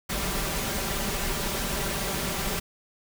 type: noise with comb filter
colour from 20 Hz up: pink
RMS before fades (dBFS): -29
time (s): 0.09-2.6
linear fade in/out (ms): 10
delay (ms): 5.1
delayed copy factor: +0.5
effects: none